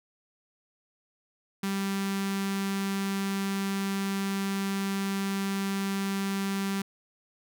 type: tone with notch filter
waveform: sawtooth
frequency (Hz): 196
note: G3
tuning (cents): 0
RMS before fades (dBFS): -30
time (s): 1.63-6.82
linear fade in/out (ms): 5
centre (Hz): 560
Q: 0.95
effects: none